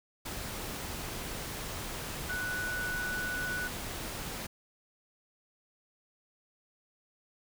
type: tone in noise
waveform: sine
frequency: 1480 Hz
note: F#6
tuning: in tune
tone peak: -33 dBFS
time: 2.29-3.68 s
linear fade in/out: 10 ms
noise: pink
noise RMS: -39 dBFS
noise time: 0.25-4.47 s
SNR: +3 dB
effects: none